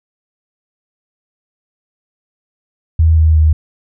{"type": "tone with pitch steps", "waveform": "sine", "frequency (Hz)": [80.5, 79.21, 77.94], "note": ["E2", "D#2", "D#2"], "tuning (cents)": [-41, 32, 4], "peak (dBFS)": -6, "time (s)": [2.99, 3.53], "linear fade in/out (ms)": 5, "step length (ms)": 180, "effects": []}